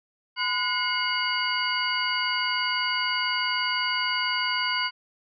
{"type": "tone cluster", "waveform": "sine", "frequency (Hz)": [1013, 1457, 2149, 2912, 4614], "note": ["B5", "F#6", "C7", "F#7", "D8"], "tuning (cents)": [44, -27, 46, -28, -31], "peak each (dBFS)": -30, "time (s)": [0.36, 4.91], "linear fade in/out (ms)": 50, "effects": []}